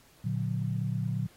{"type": "chord", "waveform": "sine", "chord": "Bb augmented", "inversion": "none", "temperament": "just", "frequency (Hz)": [116.54, 145.68, 182.1], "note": ["Bb2", "D3", "F#3"], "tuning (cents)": [0, -14, -27], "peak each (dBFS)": [-31, -33, -34], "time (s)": [0.24, 1.27], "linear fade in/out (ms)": 10, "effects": ["pink hiss -60 dBFS RMS until 1.36 s", "AAC 48 kbps"]}